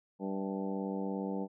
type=harmonic tone with a mistuned harmonic; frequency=97.1 Hz; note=G2; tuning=16 cents flat; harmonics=2 / 3 / 4 / 5 / 6 / 7 / 8 / 9; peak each=-36 / -40 / -43 / -41 / -49 / -49 / -48 / -47 dBFS; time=0.19-1.48 s; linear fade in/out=50 ms; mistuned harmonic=7; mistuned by=-60 cents; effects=none